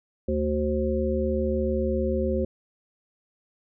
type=harmonic tone with a mistuned harmonic; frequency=74.4 Hz; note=D2; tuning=23 cents sharp; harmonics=1 / 3 / 5 / 7; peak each=-28 / -28 / -28 / -28 dBFS; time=0.28-2.45 s; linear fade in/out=5 ms; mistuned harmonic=7; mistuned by=+27 cents; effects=none